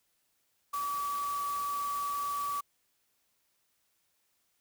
sine tone in noise, 1146 Hz, D6, 43 cents flat, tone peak -31 dBFS, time 0.73-2.61 s, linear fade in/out 10 ms, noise white, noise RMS -45 dBFS, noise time 0.73-2.61 s, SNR +11 dB, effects white hiss -75 dBFS RMS until 4.6 s

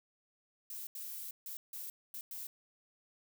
violet noise bursts at uneven times, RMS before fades -44 dBFS, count 6, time 0.7-0.87 / 0.95-1.31 / 1.46-1.57 / 1.73-1.9 / 2.14-2.21 / 2.31-2.47 s, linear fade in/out 2 ms, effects none

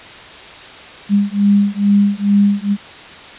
sine beating tone pair, 201.2 / 203.5 Hz, G3 / G#3, +45 / -35 cents, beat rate 2.3 Hz, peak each -13 dBFS, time 1.09-2.77 s, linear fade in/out 50 ms, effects white hiss -35 dBFS RMS until 3.38 s + resampled to 8000 Hz

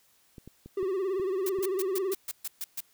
clicks, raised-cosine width 3 ms, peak -32 dBFS, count 6, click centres 0.382 / 0.476 / 0.66 / 0.829 / 1.198 / 1.587 s
triangle tone with vibrato, 380 Hz, F#4, 46 cents sharp, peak -25 dBFS, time 0.77-2.14 s, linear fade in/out 5 ms, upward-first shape sine, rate 18 Hz, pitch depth 90 cents each way
blue noise bursts, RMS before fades -34 dBFS, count 9, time 1.46-2.806 s, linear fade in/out 5 ms, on 34 ms, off 130 ms
effects white hiss -65 dBFS RMS until 2.93 s

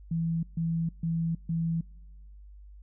sine tone bursts, 165.4 Hz, E3, 6 cents sharp, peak -26 dBFS, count 4, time 0.11-1.81 s, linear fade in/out 5 ms, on 320 ms, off 140 ms, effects noise-tail reverb RT60 1.0 s tail -24 dB re dry + added 50 Hz sine -46 dBFS peak until 2.82 s

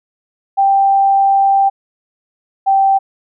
sine tone pair in turn, 786 / 780.1 Hz, G5 / G5, +4 / -9 cents, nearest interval unison, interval 13 cents, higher first, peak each -8 dBFS, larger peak neither, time 0.57-1.7 / 2.66-2.99 s, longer first, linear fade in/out 20 ms, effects none

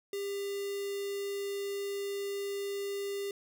square tone with notch filter, 399.9 Hz, G4, 35 cents sharp, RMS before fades -36 dBFS, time 0.13-3.31 s, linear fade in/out 2 ms, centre 1300 Hz, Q 1.4, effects none

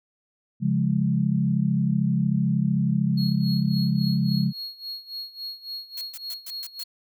sine chord, Db major, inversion none, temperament equal, 138.59 / 174.61 / 207.7 Hz, Db3 / F3 / Ab3, 0 / 0 / 0 cents, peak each -24 dBFS, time 0.6-4.53 s, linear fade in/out 50 ms
triangle tone with tremolo, 4306 Hz, C8, 49 cents sharp, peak -29 dBFS, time 3.17-6.84 s, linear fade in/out 10 ms, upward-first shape sine, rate 3.6 Hz, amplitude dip 85%
blue noise bursts, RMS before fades -37 dBFS, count 6, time 5.97-6.834 s, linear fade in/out 5 ms, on 44 ms, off 120 ms
effects none

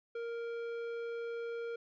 sine tone with tanh clipping, 466.2 Hz, A#4, in tune, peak -39 dBFS, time 0.15-1.76 s, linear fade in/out 5 ms, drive 12 dB, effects none

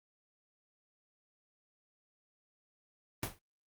pink noise with exponential decay, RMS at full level -31 dBFS, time 3.23-3.39 s, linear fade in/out 1 ms, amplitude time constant 34 ms, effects noise-tail reverb RT60 0.1 s tail -26 dB re dry + Opus 32 kbps

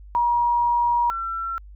sine tone pair in turn, 954 / 1349.2 Hz, A#5 / E6, +40 / +40 cents, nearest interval tritone, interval 600 cents, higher second, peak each -17 / -25 dBFS, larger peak first, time 0.15-1.1 / 1.1-1.58 s, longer first, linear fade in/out 0 ms, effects added 50 Hz sine -40 dBFS peak until 1.75 s

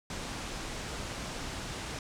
pink low-pass noise, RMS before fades -39 dBFS, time 0.1-1.99 s, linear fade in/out 2 ms, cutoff 8400 Hz, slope 24 dB/octave, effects none

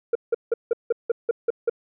sine tone bursts, 466.2 Hz, A#4, in tune, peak -14 dBFS, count 9, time 0.13-1.697 s, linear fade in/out 5 ms, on 23 ms, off 170 ms, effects tanh soft clip ceiling -16 dBFS

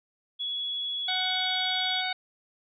sine tone, 3372 Hz, G#7, 26 cents sharp, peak -29 dBFS, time 0.39-2.02 s, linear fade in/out 20 ms
harmonic tone, 743 Hz, F#5, 7 cents sharp, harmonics 1 / 2 / 3 / 4 / 5 / 6, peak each -33 / -35 / -34 / -40 / -33 / -40 dBFS, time 1.08-2.13 s, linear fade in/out 5 ms
effects none

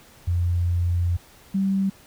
sine tone pair in turn, 87.31 / 194.03 Hz, F2 / G3, 0 / -17 cents, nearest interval octave + major second, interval 1383 cents, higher second, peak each -19 dBFS, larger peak neither, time 0.27-1.17 / 1.54-1.9 s, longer first, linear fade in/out 10 ms, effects pink hiss -51 dBFS RMS until 2.06 s

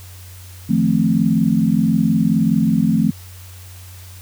sine chord, F dominant seventh, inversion third, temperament equal, 155.56 / 174.61 / 220 / 261.6 Hz, Eb3 / F3 / A3 / C4, 0 / 0 / 0 / 0 cents, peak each -21 / -18 / -16 / -20 dBFS, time 0.69-3.11 s, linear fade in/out 10 ms, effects added 91 Hz sine -36 dBFS peak until 4.21 s + white hiss -43 dBFS RMS until 4.21 s

